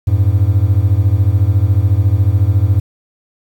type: beating tone pair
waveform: triangle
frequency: 91.5 / 105.5 Hz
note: F#2 / G#2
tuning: -19 / +28 cents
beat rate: 14 Hz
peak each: -10 dBFS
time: 0.07-2.8 s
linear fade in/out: 10 ms
effects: 7-bit